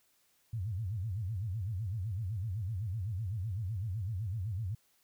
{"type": "tone with vibrato", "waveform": "sine", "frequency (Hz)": 101.4, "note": "G#2", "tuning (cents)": -41, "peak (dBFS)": -33, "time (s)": [0.53, 4.75], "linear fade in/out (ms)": 5, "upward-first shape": "sine", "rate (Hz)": 7.9, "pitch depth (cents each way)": 250, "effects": ["white hiss -71 dBFS RMS until 5.03 s"]}